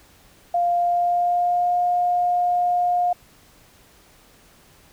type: tone with pitch glide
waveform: sine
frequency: 698.5 to 710.7 Hz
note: F5 to F5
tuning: 0 to +30 cents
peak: -17 dBFS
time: 0.54-3.13 s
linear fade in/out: 5 ms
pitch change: +30 cents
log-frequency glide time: 0.72-1.76 s
effects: pink hiss -53 dBFS RMS until 4.92 s